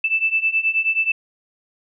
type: beating tone pair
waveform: sine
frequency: 2637 / 2646.4 Hz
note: E7 / E7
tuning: 0 / +6 cents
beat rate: 9.4 Hz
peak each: -21 / -19 dBFS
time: 0.04-1.12 s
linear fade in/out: 5 ms
effects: none